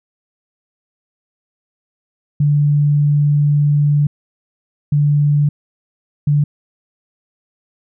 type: tone bursts at uneven times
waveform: sine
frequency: 146.2 Hz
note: D3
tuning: 7 cents flat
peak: -10 dBFS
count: 3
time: 2.4-4.07 / 4.92-5.49 / 6.27-6.44 s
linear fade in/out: 5 ms
effects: none